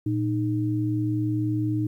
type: tone pair together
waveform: sine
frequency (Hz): 115.5 / 308.3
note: A#2 / D#4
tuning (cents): -16 / -16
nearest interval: octave + perfect fourth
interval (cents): 1700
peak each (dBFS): -25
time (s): 0.06-1.87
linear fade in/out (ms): 5
effects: 10-bit